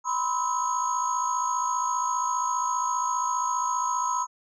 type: tone cluster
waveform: sine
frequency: 984 / 1039 / 1290 / 6620 Hz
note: B5 / C6 / E6 / G#8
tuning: -7 / -12 / -38 / -6 cents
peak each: -26 / -29 / -31 / -33 dBFS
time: 0.04-4.27 s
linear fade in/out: 50 ms
effects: tanh soft clip ceiling -16 dBFS